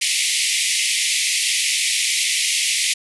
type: band-pass noise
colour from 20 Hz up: pink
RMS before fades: -20 dBFS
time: 0.01-2.94 s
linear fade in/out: 10 ms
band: 2000 to 11000 Hz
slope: 96 dB/octave
effects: none